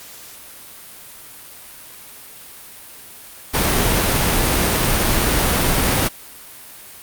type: noise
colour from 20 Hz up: pink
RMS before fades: -17 dBFS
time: 3.53-6.09 s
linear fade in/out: 20 ms
effects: white hiss -39 dBFS RMS until 7.02 s + Opus 48 kbps